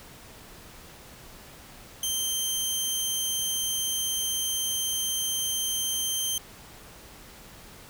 15% pulse tone, 3136 Hz, G7, in tune, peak -19 dBFS, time 2.03-6.38 s, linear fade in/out 2 ms, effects pink hiss -48 dBFS RMS until 7.89 s

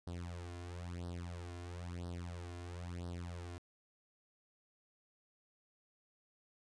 sawtooth tone with flanger, 87.31 Hz, F2, in tune, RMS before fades -45 dBFS, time 0.07-3.58 s, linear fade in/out 0 ms, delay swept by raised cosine 0.21 to 2.91 ms, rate 1 Hz, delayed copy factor +0.85, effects resampled to 22050 Hz

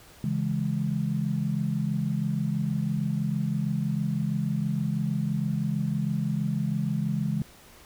sine chord, C# minor, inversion none, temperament equal, 138.59 / 164.81 / 207.7 Hz, C#3 / E3 / G#3, 0 / 0 / 0 cents, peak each -29 dBFS, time 0.24-7.42 s, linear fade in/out 2 ms, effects pink hiss -52 dBFS RMS until 7.85 s

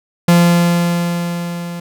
45% pulse tone with level ramp, 172.6 Hz, F3, 20 cents flat, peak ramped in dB -6 to -24 dBFS, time 0.28-1.8 s, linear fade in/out 5 ms, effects none

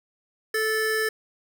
square tone pair together, 437.5 / 1750 Hz, A4 / A6, -10 / -10 cents, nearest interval 2 octaves, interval 2400 cents, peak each -26 dBFS, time 0.54-1.09 s, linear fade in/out 5 ms, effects none

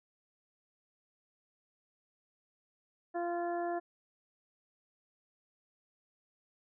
harmonic tone, 345.8 Hz, F4, 17 cents flat, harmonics 1 / 2 / 3 / 4 / 5, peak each -36 / -35 / -47 / -49 / -48 dBFS, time 3.14-3.8 s, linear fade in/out 20 ms, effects none

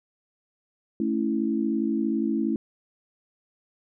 sine chord, A major, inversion none, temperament equal, 220 / 277.2 / 329.6 Hz, A3 / C#4 / E4, 0 / 0 / 0 cents, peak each -26 / -28 / -27 dBFS, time 1-2.56 s, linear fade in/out 2 ms, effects none

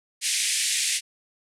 white band-pass noise, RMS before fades -25 dBFS, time 0.21-1.01 s, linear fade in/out 50 ms, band 1900 to 10000 Hz, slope 48 dB/octave, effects none

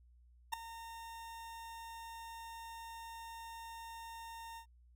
40% pulse tone with ADSR envelope, 916 Hz, A#5, 31 cents flat, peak -30 dBFS, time 0.52-4.66 s, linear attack 16 ms, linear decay 3 ms, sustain -16 dB, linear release 87 ms, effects added 60 Hz sine -61 dBFS peak until 4.95 s

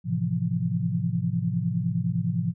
sine chord, F major seventh, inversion first, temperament equal, 110 / 130.81 / 164.81 / 174.61 Hz, A2 / C3 / E3 / F3, 0 / 0 / 0 / 0 cents, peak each -30 / -30 / -29 / -27 dBFS, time 0.04-2.54 s, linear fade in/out 50 ms, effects none

